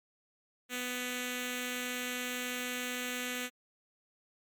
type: tone with notch filter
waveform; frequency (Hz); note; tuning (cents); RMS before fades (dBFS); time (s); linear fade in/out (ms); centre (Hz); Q
5% pulse; 248.5; B3; +11; -37; 0.69-3.5; 50; 900; 0.83
effects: MP3 96 kbps